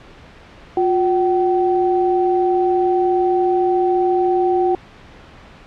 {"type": "tone pair together", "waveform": "sine", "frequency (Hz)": [357.1, 762.8], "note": ["F4", "G5"], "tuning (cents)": [39, -47], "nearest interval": "octave + minor second", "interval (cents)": 1314, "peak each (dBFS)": [-15, -18], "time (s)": [0.77, 4.75], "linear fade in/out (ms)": 2, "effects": ["pink hiss -42 dBFS RMS until 5.66 s", "low-pass 3000 Hz 12 dB/octave"]}